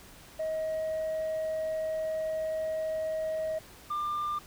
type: tone pair in turn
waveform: sine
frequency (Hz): 633 / 1194.9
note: D#5 / D6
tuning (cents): +30 / +30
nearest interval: major seventh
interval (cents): 1100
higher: second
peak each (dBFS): -27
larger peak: neither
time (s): 0.39-3.59 / 3.9-4.39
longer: first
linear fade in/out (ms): 10
effects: tanh soft clip ceiling -28 dBFS + pink hiss -52 dBFS RMS until 4.46 s